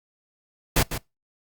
pink noise with echo, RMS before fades -19 dBFS, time 0.76-0.83 s, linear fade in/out 5 ms, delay 150 ms, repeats 1, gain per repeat -10 dB, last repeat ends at 0.98 s, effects noise-tail reverb RT60 0.2 s tail -24 dB re dry + Opus 48 kbps

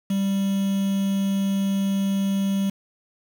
triangle tone with quantisation, 196 Hz, G3, in tune, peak -18 dBFS, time 0.1-2.7 s, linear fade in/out 5 ms, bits 6, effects none

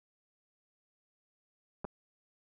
clicks, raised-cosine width 1 ms, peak -25 dBFS, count 2, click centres 1.845 / 1.85 s, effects none

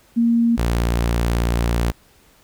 sine / sawtooth tone pair in turn, 233.1 / 58.27 Hz, A#3 / A#1, 0 / 0 cents, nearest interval 2 octaves, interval 2400 cents, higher first, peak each -13 dBFS, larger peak neither, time 0.16-0.57 / 0.57-1.92 s, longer second, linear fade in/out 20 ms, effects pink hiss -54 dBFS RMS until 2.43 s

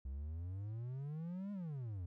triangle exponential two-way sweep, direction up then down, 64 to 207.7 to 83.1 Hz, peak -39 dBFS, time 0.05-2.06 s, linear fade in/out 5 ms, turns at 1.52 s, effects none

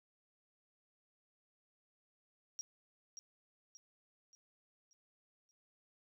sine tone with echo, 5640 Hz, F8, 16 cents sharp, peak -40 dBFS, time 2.59-2.61 s, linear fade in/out 0 ms, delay 580 ms, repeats 5, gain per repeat -7 dB, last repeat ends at 5.51 s, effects none

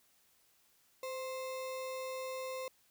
sine tone with sample-and-hold, 518 Hz, C5, 17 cents flat, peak -38 dBFS, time 1.03-2.68 s, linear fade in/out 2 ms, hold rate 1575 Hz, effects white hiss -70 dBFS RMS until 2.9 s

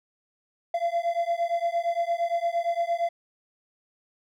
triangle beating tone pair, 679 / 687.7 Hz, F5 / F5, -49 / -27 cents, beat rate 8.7 Hz, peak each -25 dBFS, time 0.74-3.09 s, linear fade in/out 5 ms, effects none

